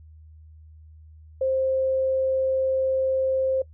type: tone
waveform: sine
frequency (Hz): 527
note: C5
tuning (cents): +12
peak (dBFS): -20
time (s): 1.41-3.62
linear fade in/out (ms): 5
effects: noise-tail reverb RT60 0.1 s tail -21 dB re dry + added 78 Hz sine -45 dBFS peak until 3.73 s